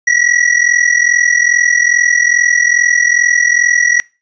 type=ring-modulated tone; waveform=square; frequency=1930 Hz; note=B6; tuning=40 cents flat; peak=-6 dBFS; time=0.07-4 s; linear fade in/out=0 ms; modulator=21.2 Hz; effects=noise-tail reverb RT60 0.3 s tail -24 dB re dry + resampled to 16000 Hz